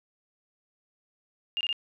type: tone bursts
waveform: sine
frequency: 2817 Hz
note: F7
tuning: 14 cents sharp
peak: -26 dBFS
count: 3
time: 1.57-1.728 s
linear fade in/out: 0 ms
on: 38 ms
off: 22 ms
effects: 11-bit